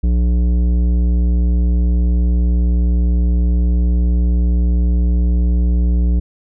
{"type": "tone with tanh clipping", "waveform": "sine", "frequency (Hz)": 59.7, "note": "A#1", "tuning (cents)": 42, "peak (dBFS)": -13, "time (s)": [0.03, 6.2], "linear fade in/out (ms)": 10, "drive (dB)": 12, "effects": []}